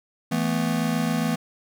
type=chord; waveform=square; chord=E suspended fourth; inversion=none; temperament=just; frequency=164.81 / 219.8 / 247.2 Hz; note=E3 / A3 / B3; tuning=0 / -2 / +2 cents; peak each=-27 dBFS; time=0.31-1.36 s; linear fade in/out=10 ms; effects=none